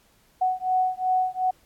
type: beating tone pair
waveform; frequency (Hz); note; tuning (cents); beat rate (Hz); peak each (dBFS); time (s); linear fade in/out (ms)
sine; 741 / 743.7; F#5 / F#5; +2 / +9; 2.7; -24; 0.41-1.51; 10
effects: pink hiss -61 dBFS RMS until 1.65 s + AAC 64 kbps